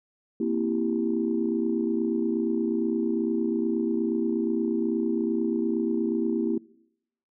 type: chord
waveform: sine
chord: C dominant seventh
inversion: third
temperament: equal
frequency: 233.1 / 261.6 / 329.6 / 392 Hz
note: Bb3 / C4 / E4 / G4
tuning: 0 / 0 / 0 / 0 cents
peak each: -27 / -32 / -27 / -30 dBFS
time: 0.4-6.58 s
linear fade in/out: 5 ms
effects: noise-tail reverb RT60 0.8 s tail -23 dB re dry + tanh soft clip ceiling -13 dBFS